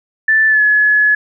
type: tone with pitch glide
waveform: sine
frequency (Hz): 1760 to 1701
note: A6 to G#6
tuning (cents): 0 to +41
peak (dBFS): -8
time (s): 0.28-1.15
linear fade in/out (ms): 5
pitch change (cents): -59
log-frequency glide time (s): 0.48-0.62
effects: none